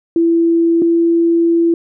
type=tone pair in turn; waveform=sine; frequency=334.3 / 336 Hz; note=E4 / E4; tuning=+24 / +33 cents; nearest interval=unison; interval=9 cents; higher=second; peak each=-9 dBFS; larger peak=neither; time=0.16-0.82 / 0.82-1.74 s; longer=second; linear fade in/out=2 ms; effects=none